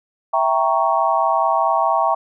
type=chord; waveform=sine; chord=E diminished seventh; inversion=none; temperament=equal; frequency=659.3 / 784 / 932.3 / 1108.7 Hz; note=E5 / G5 / Bb5 / Db6; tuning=0 / 0 / 0 / 0 cents; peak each=-20 dBFS; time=0.33-2.15 s; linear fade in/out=10 ms; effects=none